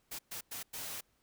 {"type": "noise bursts at uneven times", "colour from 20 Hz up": "white", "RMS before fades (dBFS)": -42, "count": 4, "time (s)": [[0.11, 0.19], [0.31, 0.41], [0.51, 0.63], [0.73, 1.01]], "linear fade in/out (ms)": 10, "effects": ["pink hiss -74 dBFS RMS until 1.22 s"]}